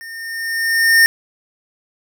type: tone with level ramp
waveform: square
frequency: 1822 Hz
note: A#6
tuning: 40 cents flat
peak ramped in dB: -32 to -7 dBFS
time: 0.01-1.06 s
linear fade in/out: 0 ms
effects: none